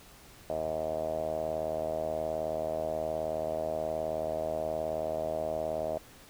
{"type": "tone with low-pass filter", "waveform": "5% pulse", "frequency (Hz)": 78.8, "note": "D#2", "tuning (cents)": 23, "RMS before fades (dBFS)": -33, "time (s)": [0.5, 5.98], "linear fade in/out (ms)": 0, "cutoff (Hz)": 630, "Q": 8, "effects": ["pink hiss -54 dBFS RMS until 6.29 s"]}